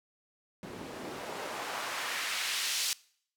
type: noise with band-pass filter sweep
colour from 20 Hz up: white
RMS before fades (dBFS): -36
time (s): 0.63-2.93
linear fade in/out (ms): 0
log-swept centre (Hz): 200 to 4800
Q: 0.92
effects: noise-tail reverb RT60 0.6 s tail -23 dB re dry